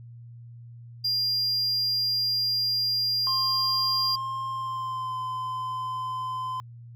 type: tone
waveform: triangle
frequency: 4800 Hz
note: D8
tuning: 37 cents sharp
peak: -22 dBFS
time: 1.04-4.16 s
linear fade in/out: 10 ms
type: tone with pitch glide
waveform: triangle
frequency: 1061 to 1026 Hz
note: C6 to C6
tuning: +24 to -34 cents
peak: -27 dBFS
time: 3.27-6.6 s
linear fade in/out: 0 ms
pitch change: -58 cents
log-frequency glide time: 4.48-5.19 s
effects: added 118 Hz sine -42 dBFS peak until 6.95 s